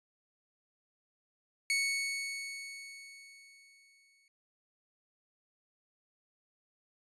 sawtooth tone with exponential decay, 2217 Hz, C#7, in tune, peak -24 dBFS, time 1.7-4.28 s, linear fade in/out 1 ms, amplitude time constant 560 ms, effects resampled to 24000 Hz

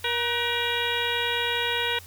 harmonic tone with a mistuned harmonic, 474.8 Hz, A#4, 32 cents sharp, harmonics 1 / 2 / 3 / 4 / 5 / 6 / 7 / 8, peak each -32 / -32 / -32 / -32 / -32 / -32 / -32 / -32 dBFS, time 0.04-1.99 s, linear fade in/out 5 ms, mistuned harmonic 3, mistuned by +95 cents, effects added 88 Hz sine -47 dBFS peak until 2.06 s + white hiss -48 dBFS RMS until 2.06 s

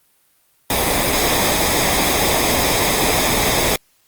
pink noise with comb filter, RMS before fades -17 dBFS, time 0.7-3.76 s, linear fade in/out 2 ms, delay 0.69 ms, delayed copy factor -0.55, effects white hiss -59 dBFS RMS until 4.07 s + Opus 32 kbps

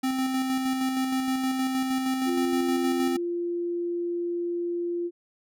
square tone with tremolo, 261.6 Hz, C4, in tune, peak -24 dBFS, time 0.03-3.17 s, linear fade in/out 10 ms, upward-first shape square, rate 6.4 Hz, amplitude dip 30%
sine tone with pitch glide, 348.6 to 346.4 Hz, F4 to F4, -3 to -14 cents, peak -26 dBFS, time 2.25-5.11 s, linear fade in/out 50 ms, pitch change -11 cents, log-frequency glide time 2.4-2.74 s
effects none

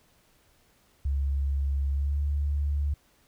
sine tone with pitch glide, 69.3 to 72.08 Hz, C#2 to D2, 0 to -32 cents, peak -24 dBFS, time 1.05-2.94 s, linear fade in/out 5 ms, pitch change +68 cents, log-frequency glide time 1.92-2.19 s, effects pink hiss -64 dBFS RMS until 3.27 s

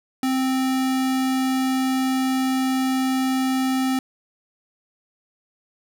square tone, 261.6 Hz, C4, in tune, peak -20 dBFS, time 0.23-3.99 s, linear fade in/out 2 ms, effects none

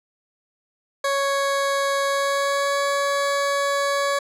20% pulse tone with pitch glide, 555 to 562.4 Hz, C#5 to C#5, +2 to +25 cents, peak -15 dBFS, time 1.04-4.19 s, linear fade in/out 5 ms, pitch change +23 cents, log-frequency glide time 2.05-2.78 s, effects low-pass 10000 Hz 12 dB/octave

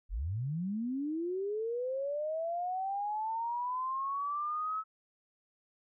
sine linear sweep, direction up, 36.71 to 1300 Hz, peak -32 dBFS, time 0.09-4.84 s, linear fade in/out 50 ms, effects none

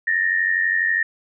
sine tone pair together, 1772.5 / 1864.7 Hz, A6 / A#6, +12 / 0 cents, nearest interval minor second, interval 88 cents, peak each -21 / -19 dBFS, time 0.07-1.03 s, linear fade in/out 5 ms, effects none

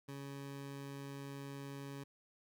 20% pulse tone, 139.3 Hz, C#3, 9 cents sharp, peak -40 dBFS, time 0.08-2.04 s, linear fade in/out 10 ms, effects none

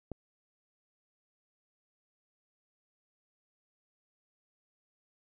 click, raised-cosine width 2 ms, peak -25 dBFS, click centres 0.117 s, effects none

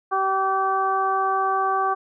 harmonic tone, 385 Hz, G4, 31 cents flat, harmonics 1 / 2 / 3 / 4, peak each -28 / -23 / -22 / -32 dBFS, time 0.11-1.95 s, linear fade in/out 20 ms, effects none

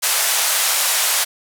white band-pass noise, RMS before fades -18 dBFS, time 0.02-1.25 s, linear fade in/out 20 ms, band 590 to 13000 Hz, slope 24 dB/octave, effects none

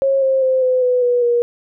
sine tone with pitch steps, 543 / 531.5 / 520.3 / 509.3 / 498.5 / 488 / 477.6 Hz, C#5 / C5 / C5 / C5 / B4 / B4 / A#4, -36 / +27 / -10 / -47 / +16 / -21 / +42 cents, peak -12 dBFS, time 0.02-1.42 s, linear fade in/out 0 ms, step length 200 ms, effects none

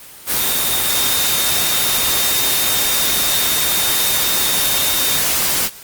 sine tone in noise, 3670 Hz, A#7, 28 cents flat, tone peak -22 dBFS, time 0.35-5.22 s, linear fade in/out 50 ms, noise white, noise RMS -17 dBFS, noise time 0.26-5.7 s, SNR -8 dB, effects white hiss -38 dBFS RMS until 5.83 s + Opus 24 kbps

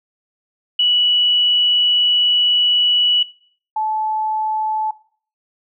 sine tone pair in turn, 2944 / 867 Hz, F#7 / A5, -9 / -26 cents, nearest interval octave + major sixth, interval 2117 cents, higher first, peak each -12 / -17 dBFS, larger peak first, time 0.79-3.23 / 3.76-4.91 s, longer first, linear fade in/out 5 ms, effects noise-tail reverb RT60 0.5 s tail -19 dB re dry

